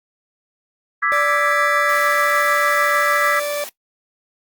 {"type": "chord", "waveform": "sine", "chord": "E dominant seventh", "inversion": "third", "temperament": "equal", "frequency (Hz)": [1174.7, 1318.5, 1661.2, 1975.5], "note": ["D6", "E6", "G#6", "B6"], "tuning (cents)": [0, 0, 0, 0], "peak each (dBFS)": -21, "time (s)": [1.02, 3.4], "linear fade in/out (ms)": 10}
{"type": "tone", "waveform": "40% pulse", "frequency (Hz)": 584, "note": "D5", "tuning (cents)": -10, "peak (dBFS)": -20, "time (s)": [1.12, 3.64], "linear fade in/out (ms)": 0}
{"type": "high-pass noise", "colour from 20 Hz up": "white", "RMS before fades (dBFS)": -33, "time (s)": [1.89, 3.69], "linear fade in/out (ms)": 0, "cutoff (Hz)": 230, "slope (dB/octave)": 48}
{"effects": ["noise-tail reverb RT60 0.1 s tail -18 dB re dry", "Opus 32 kbps"]}